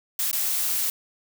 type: noise with dropouts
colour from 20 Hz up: blue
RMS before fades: -25 dBFS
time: 0.19-0.9 s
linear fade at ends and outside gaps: 2 ms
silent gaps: 0.314-0.329 s
effects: none